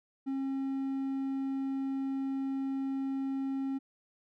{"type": "tone", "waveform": "triangle", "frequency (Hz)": 270, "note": "C#4", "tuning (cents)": -45, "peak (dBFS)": -29, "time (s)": [0.26, 3.79], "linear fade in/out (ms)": 20, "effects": []}